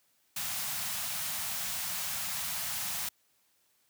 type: band-stop noise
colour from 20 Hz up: white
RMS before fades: -35 dBFS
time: 0.36-3.09 s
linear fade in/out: 5 ms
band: 220 to 620 Hz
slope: 48 dB/octave
effects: white hiss -71 dBFS RMS until 3.89 s + high-pass 60 Hz 12 dB/octave